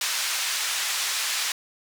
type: band-pass noise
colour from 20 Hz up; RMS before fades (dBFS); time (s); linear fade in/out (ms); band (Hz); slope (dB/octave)
white; -27; 0.01-1.52; 2; 1200 to 6800; 12
effects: none